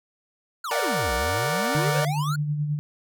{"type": "exponential two-way sweep", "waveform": "square", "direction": "down then up", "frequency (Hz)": [1476, 56.7, 1476], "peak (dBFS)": -29, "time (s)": [0.64, 2.36], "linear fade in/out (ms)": 5, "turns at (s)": 1.13}
{"type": "chord", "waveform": "20% pulse", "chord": "Bb augmented", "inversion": "none", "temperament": "equal", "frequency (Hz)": [466.2, 587.3, 740], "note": ["Bb4", "D5", "F#5"], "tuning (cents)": [0, 0, 0], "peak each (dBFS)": [-24, -22, -24], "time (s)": [0.71, 2.05], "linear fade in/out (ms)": 2}
{"type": "tone with tremolo", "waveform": "sine", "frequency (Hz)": 148.4, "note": "D3", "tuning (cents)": 18, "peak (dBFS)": -21, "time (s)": [1.75, 2.79], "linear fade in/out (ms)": 0, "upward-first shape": "sine", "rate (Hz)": 9.5, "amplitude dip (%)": 45}
{"effects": []}